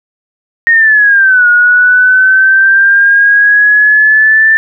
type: linear two-way sweep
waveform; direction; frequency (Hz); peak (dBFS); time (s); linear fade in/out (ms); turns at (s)
sine; down then up; 1864.7 to 1440 to 1777; -3; 0.67-4.57; 0; 1.48
effects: none